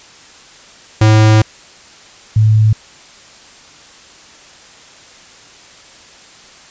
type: tone pair in turn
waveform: square / sine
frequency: 108.6 / 108.6 Hz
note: A2 / A2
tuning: -22 / -22 cents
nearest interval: unison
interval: 0 cents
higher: neither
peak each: -6 dBFS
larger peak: neither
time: 1.01-1.42 / 2.36-2.73 s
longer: first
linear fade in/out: 5 ms
effects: white hiss -40 dBFS RMS until 6.7 s + resampled to 16000 Hz